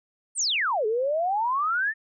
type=exponential two-way sweep; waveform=sine; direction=down then up; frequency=9397 to 417.3 to 1834 Hz; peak=-22 dBFS; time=0.35-1.94 s; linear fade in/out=50 ms; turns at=0.86 s; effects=none